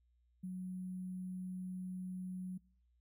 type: tone with sample-and-hold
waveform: sine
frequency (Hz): 184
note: F#3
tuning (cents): -9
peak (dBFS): -40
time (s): 0.43-2.58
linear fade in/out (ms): 10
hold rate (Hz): 11025
effects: noise-tail reverb RT60 0.6 s tail -26 dB re dry + added 60 Hz sine -70 dBFS peak until 3 s